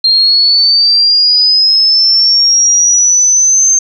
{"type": "linear sweep", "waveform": "sine", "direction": "up", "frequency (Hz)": [4177, 6330], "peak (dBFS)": -5, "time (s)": [0.04, 3.79], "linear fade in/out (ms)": 5, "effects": []}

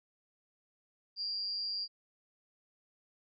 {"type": "tone with amplitude modulation", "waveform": "sine", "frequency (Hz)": 4753, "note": "D8", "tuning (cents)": 20, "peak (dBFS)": -31, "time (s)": [1.16, 1.88], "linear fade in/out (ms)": 50, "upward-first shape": "sine", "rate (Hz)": 197, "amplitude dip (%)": 65, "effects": []}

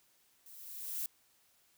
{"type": "noise with level ramp", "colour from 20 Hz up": "violet", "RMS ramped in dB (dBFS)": [-55, -36], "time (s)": [0.46, 1.06], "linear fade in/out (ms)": 2, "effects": ["white hiss -70 dBFS RMS until 1.77 s"]}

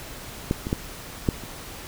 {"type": "clicks", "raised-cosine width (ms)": 3, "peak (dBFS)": [-8, -16, -9, -6, -24], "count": 5, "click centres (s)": [0.511, 0.669, 0.729, 1.288, 1.437], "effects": ["pink hiss -39 dBFS RMS until 1.87 s"]}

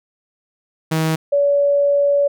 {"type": "tone pair in turn", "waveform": ["sawtooth", "sine"], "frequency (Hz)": [159.5, 569.4], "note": ["D#3", "C#5"], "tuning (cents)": [43, 46], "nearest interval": "octave + minor seventh", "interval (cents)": 2203, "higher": "second", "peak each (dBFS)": -12, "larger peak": "neither", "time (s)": [[0.91, 1.16], [1.32, 2.28]], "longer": "second", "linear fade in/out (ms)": 10, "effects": []}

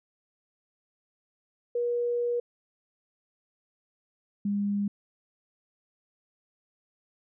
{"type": "tone pair in turn", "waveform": "sine", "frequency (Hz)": [479.9, 202.7], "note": ["B4", "G#3"], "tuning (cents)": [-50, -42], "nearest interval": "octave + minor third", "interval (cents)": 1492, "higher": "first", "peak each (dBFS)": -25, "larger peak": "neither", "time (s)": [[1.75, 2.4], [4.45, 4.88]], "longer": "first", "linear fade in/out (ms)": 5, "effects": []}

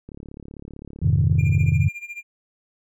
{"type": "click train", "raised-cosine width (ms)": 3, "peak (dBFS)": -25, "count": 59, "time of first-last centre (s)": [0.09, 1.719], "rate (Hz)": 35.6}
{"type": "chord", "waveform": "sine", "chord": "F minor seventh", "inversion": "none", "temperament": "equal with one note detuned", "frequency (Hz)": [87.31, 103.83, 130.81, 154.76], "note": ["F2", "Ab2", "C3", "Eb3"], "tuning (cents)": [0, 0, 0, -9], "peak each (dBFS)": -21, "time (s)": [1.02, 1.89], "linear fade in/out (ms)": 10}
{"type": "tone with tremolo", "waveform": "triangle", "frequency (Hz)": 2396, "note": "D7", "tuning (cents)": 34, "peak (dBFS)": -28, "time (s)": [1.38, 2.23], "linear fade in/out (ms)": 20, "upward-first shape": "sine", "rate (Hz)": 14, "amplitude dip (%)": 85}
{"effects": []}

